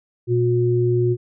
sine tone pair together, 120.1 / 359.9 Hz, B2 / F#4, -48 / -48 cents, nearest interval octave + perfect fifth, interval 1900 cents, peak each -18 dBFS, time 0.27-1.17 s, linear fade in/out 50 ms, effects none

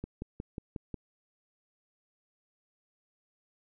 click train, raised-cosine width 3 ms, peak -24 dBFS, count 6, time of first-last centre 0.04-0.943 s, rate 5.54 Hz, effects none

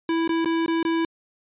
square tone with dropouts, 329.6 Hz, E4, in tune, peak -21 dBFS, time 0.09-1.05 s, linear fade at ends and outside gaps 2 ms, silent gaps 0.277-0.292 / 0.447-0.457 / 0.662-0.68 / 0.829-0.85 s, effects resampled to 8000 Hz

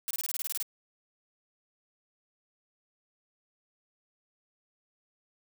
blue noise bursts, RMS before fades -33 dBFS, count 11, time 0.08-0.627 s, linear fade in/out 0 ms, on 27 ms, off 25 ms, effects none

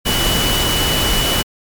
sine tone in noise, 2960 Hz, F#7, in tune, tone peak -19 dBFS, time 0.05-1.43 s, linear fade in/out 20 ms, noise pink, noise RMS -17 dBFS, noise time 0.05-1.43 s, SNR -5 dB, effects MP3 96 kbps

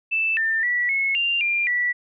sine tone with pitch steps, 2643 / 1794 / 1949 / 2185 / 2786 / 2400 / 1954 Hz, E7 / A6 / B6 / C#7 / F7 / D7 / B6, +4 / +33 / -23 / -26 / -5 / +37 / -19 cents, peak -19 dBFS, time 0.11-1.93 s, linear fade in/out 20 ms, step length 260 ms, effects none

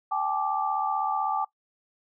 sine chord, G suspended second, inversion none, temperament equal with one note detuned, 784 / 859.9 / 1174.7 Hz, G5 / A5 / D6, 0 / -40 / 0 cents, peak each -29 dBFS, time 0.11-1.45 s, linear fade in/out 10 ms, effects noise-tail reverb RT60 0.1 s tail -19 dB re dry

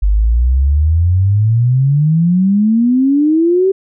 sine exponential sweep, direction up, 48.32 to 391.3 Hz, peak -8 dBFS, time 0.02-3.72 s, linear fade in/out 10 ms, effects none

